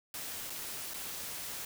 white noise with dropouts, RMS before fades -41 dBFS, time 0.14-1.65 s, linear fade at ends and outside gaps 2 ms, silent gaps 0.498-0.502 / 0.937-0.941 s, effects none

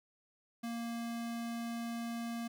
square tone, 233 Hz, A#3, 1 cent flat, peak -38 dBFS, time 0.63-2.48 s, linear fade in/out 10 ms, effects none

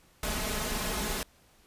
pink noise with comb filter, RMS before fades -32 dBFS, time 0.23-1.23 s, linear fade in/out 2 ms, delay 4.7 ms, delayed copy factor +0.7, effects pink hiss -62 dBFS RMS until 1.66 s + resampled to 32000 Hz

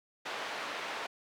pink band-pass noise, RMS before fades -39 dBFS, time 0.25-1.07 s, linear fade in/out 10 ms, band 610 to 3200 Hz, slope 12 dB/octave, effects none

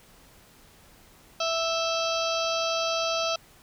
harmonic tone with a mistuned harmonic, 659.3 Hz, E5, in tune, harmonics 1 / 2 / 4 / 5 / 6 / 7 / 8 / 9, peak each -28 / -31 / -34 / -35 / -36 / -36 / -37 / -38 dBFS, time 1.4-3.36 s, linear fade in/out 5 ms, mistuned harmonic 5, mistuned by -43 cents, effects pink hiss -55 dBFS RMS until 3.62 s

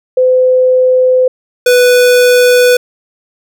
sine / square tone pair in turn, 510 / 494.3 Hz, C5 / B4, -44 / +1 cents, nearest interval minor second, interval 55 cents, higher first, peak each -5 dBFS, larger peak neither, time 0.17-1.28 / 1.66-2.77 s, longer neither, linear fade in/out 5 ms, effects none

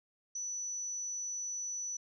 sine tone, 5950 Hz, F#8, 9 cents sharp, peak -36 dBFS, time 0.35-1.97 s, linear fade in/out 5 ms, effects none

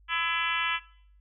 harmonic tone with a mistuned harmonic, 335.7 Hz, E4, 32 cents sharp, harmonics 3 / 4 / 5 / 6 / 7 / 8 / 9 / 10, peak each -35 / -32 / -32 / -35 / -34 / -35 / -34 / -40 dBFS, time 0.08-0.8 s, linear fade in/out 50 ms, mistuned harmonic 4, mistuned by -37 cents, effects noise-tail reverb RT60 0.6 s tail -19 dB re dry + added 50 Hz sine -55 dBFS peak until 1.2 s

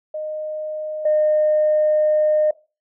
sine tone pair in turn, 616 / 611 Hz, D#5 / D#5, -17 / -32 cents, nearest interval unison, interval 15 cents, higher first, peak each -24 / -13 dBFS, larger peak second, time 0.14-1.05 / 1.05-2.51 s, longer second, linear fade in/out 5 ms, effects noise-tail reverb RT60 0.3 s tail -20 dB re dry + tanh soft clip ceiling -9 dBFS

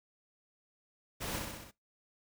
pink noise with echo, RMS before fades -39 dBFS, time 1.2-1.4 s, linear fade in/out 20 ms, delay 63 ms, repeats 5, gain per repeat -3 dB, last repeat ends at 1.715 s, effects noise-tail reverb RT60 0.2 s tail -22 dB re dry

